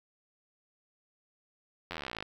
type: slowing click train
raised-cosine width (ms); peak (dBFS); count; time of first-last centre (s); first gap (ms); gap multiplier
0.3; -21; 22; 1.91-2.225; 11; 1.03
effects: 9-bit